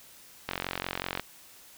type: click train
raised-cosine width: 0.3 ms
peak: -14 dBFS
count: 33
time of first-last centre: 0.49-1.196 s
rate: 45.3 Hz
effects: white hiss -53 dBFS RMS until 1.77 s